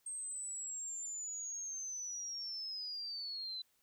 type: linear sweep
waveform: sine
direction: down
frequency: 8420 to 3998 Hz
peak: -40 dBFS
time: 0.06-3.62 s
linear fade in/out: 5 ms
effects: white hiss -75 dBFS RMS until 3.82 s